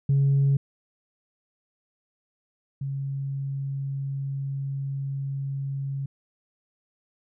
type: tone pair in turn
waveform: sine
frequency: 138.59 / 137.47 Hz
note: C#3 / C#3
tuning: 0 / -14 cents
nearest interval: unison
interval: 14 cents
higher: first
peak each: -16 / -27 dBFS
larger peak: first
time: 0.09-0.57 / 2.81-6.06 s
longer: second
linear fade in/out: 5 ms
effects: tanh soft clip ceiling -15 dBFS